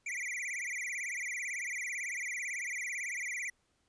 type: tone with vibrato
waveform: square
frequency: 2157 Hz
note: C#7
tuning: 48 cents flat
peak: -36 dBFS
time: 0.06-3.5 s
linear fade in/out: 5 ms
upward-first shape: sine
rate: 18 Hz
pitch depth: 190 cents each way
effects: pink hiss -75 dBFS RMS until 3.88 s + resampled to 22050 Hz